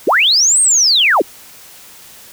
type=linear two-way sweep; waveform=sine; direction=up then down; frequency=246.9 to 8680 to 246.9 Hz; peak=-8 dBFS; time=0.07-1.22 s; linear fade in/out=5 ms; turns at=0.61 s; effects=white hiss -39 dBFS RMS until 2.32 s